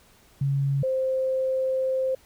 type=tone pair in turn; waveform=sine; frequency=138.7 / 523.7 Hz; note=C#3 / C5; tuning=+1 / +1 cents; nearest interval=octave + major seventh; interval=2300 cents; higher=second; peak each=-21 / -22 dBFS; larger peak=first; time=0.41-0.83 / 0.83-2.15 s; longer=second; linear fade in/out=5 ms; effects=pink hiss -57 dBFS RMS until 2.25 s